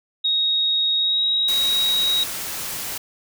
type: tone with pitch glide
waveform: sine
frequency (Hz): 3760 to 3812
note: A#7 to A#7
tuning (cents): +14 to +38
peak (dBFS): -17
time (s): 0.24-2.24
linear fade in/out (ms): 10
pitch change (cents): +24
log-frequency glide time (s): 0.97-1.23
type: noise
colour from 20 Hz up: white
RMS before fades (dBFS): -29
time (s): 1.48-2.98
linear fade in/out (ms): 5
effects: none